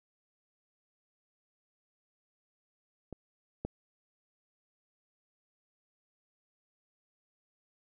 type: clicks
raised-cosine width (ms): 2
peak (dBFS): -28 / -21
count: 2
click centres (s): 3.127 / 3.65
effects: none